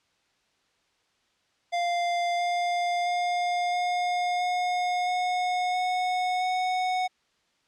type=tone with pitch steps; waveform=square; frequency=697 / 702.7 / 708.4 / 714.1 / 719.9 / 725.8 / 731.7 / 737.6 Hz; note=F5 / F5 / F5 / F5 / F#5 / F#5 / F#5 / F#5; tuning=-4 / +10 / +24 / +38 / -48 / -34 / -20 / -6 cents; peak=-25 dBFS; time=1.72-7.08 s; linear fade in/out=20 ms; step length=670 ms; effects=white hiss -69 dBFS RMS until 7.67 s + low-pass 5000 Hz 12 dB/octave